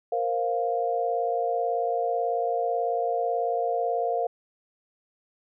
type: chord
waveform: sine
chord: Bb suspended second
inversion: none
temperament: just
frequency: 466.2 / 524.4 / 699.2 Hz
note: Bb4 / C5 / F5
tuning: 0 / +4 / +2 cents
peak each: -28 / -31 / -26 dBFS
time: 0.12-4.27 s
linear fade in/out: 5 ms
effects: none